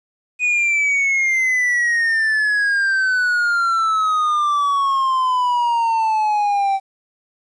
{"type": "exponential sweep", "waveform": "triangle", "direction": "down", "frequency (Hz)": [2489, 773], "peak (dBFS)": -13, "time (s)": [0.39, 6.8], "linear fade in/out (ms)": 50, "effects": ["resampled to 22050 Hz", "9-bit"]}